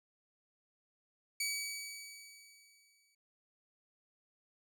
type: tone with exponential decay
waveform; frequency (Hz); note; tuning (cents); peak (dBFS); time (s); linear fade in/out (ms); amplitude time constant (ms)
15% pulse; 2276; C#7; +45; -26; 1.4-3.15; 5; 380
effects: none